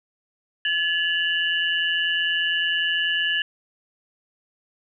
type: tone cluster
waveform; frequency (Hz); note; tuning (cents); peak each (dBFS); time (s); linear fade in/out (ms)
sine; 1712 / 2807 / 2976; A6 / F7 / F#7; -48 / +8 / +9; -23 / -27 / -25; 0.65-3.42; 2
effects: none